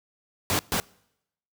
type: noise bursts at uneven times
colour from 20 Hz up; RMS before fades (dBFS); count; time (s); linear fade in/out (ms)
pink; -24; 2; 0.5-0.59 / 0.72-0.8; 0
effects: noise-tail reverb RT60 0.8 s tail -25 dB re dry + high-pass 80 Hz 12 dB/octave